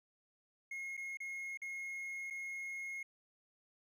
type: tone with dropouts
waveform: triangle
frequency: 2157 Hz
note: C#7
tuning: 48 cents flat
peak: -39 dBFS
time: 0.71-3.03 s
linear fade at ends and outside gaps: 5 ms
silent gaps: 0.969-0.975 / 1.172-1.202 / 1.574-1.617 / 2.302-2.306 s
effects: none